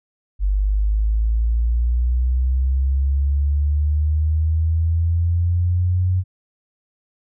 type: linear sweep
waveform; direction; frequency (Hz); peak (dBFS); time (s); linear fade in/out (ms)
sine; up; 48.2 to 92.5; -15; 0.39-6.24; 50
effects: none